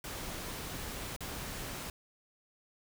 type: noise with dropouts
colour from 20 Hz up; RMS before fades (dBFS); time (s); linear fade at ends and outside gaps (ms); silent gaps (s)
pink; -41; 0.04-1.9; 2; 1.164-1.206
effects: none